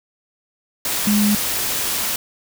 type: tone in noise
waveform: sine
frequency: 207.7 Hz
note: G#3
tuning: in tune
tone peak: -14 dBFS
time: 1.07-1.35 s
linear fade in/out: 2 ms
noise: white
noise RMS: -22 dBFS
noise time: 0.85-2.16 s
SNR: +5 dB
effects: none